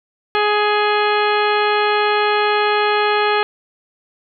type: harmonic tone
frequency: 418.1 Hz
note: G#4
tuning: 12 cents sharp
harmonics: 1 / 2 / 3 / 4 / 5 / 6 / 7 / 8 / 10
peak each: -18 / -19 / -21 / -23 / -28 / -25 / -30 / -28 / -32 dBFS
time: 0.35-3.43 s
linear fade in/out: 0 ms
effects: none